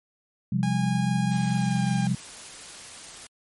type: chord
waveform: sine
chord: C suspended fourth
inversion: none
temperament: equal with one note detuned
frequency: 130.81 / 174.61 / 199.65 Hz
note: C3 / F3 / G3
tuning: 0 / 0 / +32 cents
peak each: -26 dBFS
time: 0.52-2.15 s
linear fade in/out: 5 ms
type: tone with pitch glide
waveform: sawtooth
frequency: 819 to 804 Hz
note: G#5 to G5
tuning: -24 to +44 cents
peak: -28 dBFS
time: 0.63-2.07 s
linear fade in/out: 0 ms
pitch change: -32 cents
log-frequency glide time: 1.51-1.85 s
type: noise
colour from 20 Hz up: white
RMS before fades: -42 dBFS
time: 1.31-3.27 s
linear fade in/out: 5 ms
effects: MP3 48 kbps